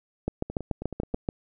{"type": "two click trains", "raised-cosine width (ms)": 2, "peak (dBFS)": [-21, -13], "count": [7, 8], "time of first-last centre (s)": [[0.5, 1.14], [0.28, 1.289]], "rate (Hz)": [9.37, 6.94], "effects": []}